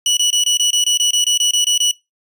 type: tone bursts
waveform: 25% pulse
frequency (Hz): 2944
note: F#7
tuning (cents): -9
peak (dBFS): -9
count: 14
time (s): 0.06-1.912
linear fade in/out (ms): 2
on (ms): 110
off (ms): 24
effects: noise-tail reverb RT60 0.2 s tail -21 dB re dry + resampled to 32000 Hz